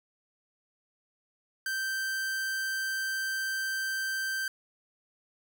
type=tone; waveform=45% pulse; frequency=1561 Hz; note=G6; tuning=8 cents flat; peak=-30 dBFS; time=1.66-4.48 s; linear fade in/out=2 ms; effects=none